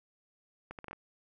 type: accelerating click train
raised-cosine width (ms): 0.5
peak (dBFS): -28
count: 6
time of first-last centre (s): 0.71-0.93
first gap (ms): 78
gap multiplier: 0.71
effects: none